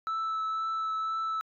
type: tone with vibrato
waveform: sine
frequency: 1313 Hz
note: E6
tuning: 7 cents flat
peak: -26 dBFS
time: 0.07-1.41 s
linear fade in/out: 0 ms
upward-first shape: triangle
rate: 2 Hz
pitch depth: 12 cents each way
effects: tanh soft clip ceiling -28 dBFS